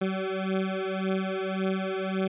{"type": "beating tone pair", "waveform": "20% pulse", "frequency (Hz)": [189.4, 191.2], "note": ["F#3", "G3"], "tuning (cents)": [41, -43], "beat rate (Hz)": 1.8, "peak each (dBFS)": [-25, -25], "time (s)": [0.01, 2.28], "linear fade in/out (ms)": 10, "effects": ["resampled to 8000 Hz"]}